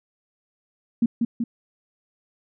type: tone with echo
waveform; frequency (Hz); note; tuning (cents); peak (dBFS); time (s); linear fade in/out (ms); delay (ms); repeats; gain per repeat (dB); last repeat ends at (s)
sine; 233.1; A#3; 0; -15; 1.02-1.06; 5; 190; 2; -3; 1.44
effects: none